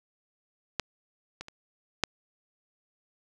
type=clicks; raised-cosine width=0.2 ms; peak=-10 / -21 / -26 / -6 dBFS; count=4; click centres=0.797 / 1.41 / 1.484 / 2.037 s; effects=none